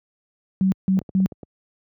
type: tone bursts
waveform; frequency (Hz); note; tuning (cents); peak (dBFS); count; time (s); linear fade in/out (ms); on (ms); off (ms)
sine; 190; F#3; +46; -15; 3; 0.61-1.26; 0; 110; 160
type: clicks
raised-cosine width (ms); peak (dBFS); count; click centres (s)
2; -23; 6; 0.974 / 1.016 / 1.092 / 1.203 / 1.322 / 1.432
effects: high-pass 80 Hz 12 dB/octave